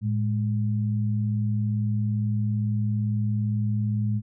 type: tone pair together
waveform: sine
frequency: 110 / 207.7 Hz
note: A2 / G#3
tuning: 0 / 0 cents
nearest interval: major seventh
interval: 1100 cents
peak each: -23 / -28 dBFS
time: 0.01-4.22 s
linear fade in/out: 50 ms
effects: none